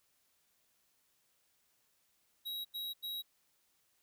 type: tone bursts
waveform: square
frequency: 3842 Hz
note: B7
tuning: 48 cents flat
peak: -39 dBFS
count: 3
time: 2.45-3.224 s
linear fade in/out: 20 ms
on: 200 ms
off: 87 ms
effects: white hiss -75 dBFS RMS until 4.02 s

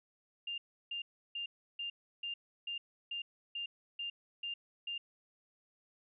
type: tone bursts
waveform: sine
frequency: 2800 Hz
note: F7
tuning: 4 cents sharp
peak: -37 dBFS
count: 11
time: 0.47-4.98 s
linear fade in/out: 5 ms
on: 110 ms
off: 330 ms
effects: none

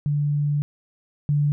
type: tone pair in turn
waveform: sine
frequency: 146.1 / 146.1 Hz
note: D3 / D3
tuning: -9 / -9 cents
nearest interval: unison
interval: 0 cents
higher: neither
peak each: -19 / -17 dBFS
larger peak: second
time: 0.06-0.62 / 1.29-1.52 s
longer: first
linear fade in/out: 0 ms
effects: none

